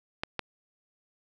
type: clicks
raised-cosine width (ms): 0.3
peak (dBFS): -14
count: 2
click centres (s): 0.235 / 0.393
effects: none